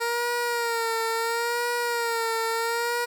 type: tone with vibrato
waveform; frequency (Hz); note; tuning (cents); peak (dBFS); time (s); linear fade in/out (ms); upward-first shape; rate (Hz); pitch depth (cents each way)
15% pulse; 466.2; A#4; 0; -18; 0-3.06; 20; sine; 0.73; 51
effects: none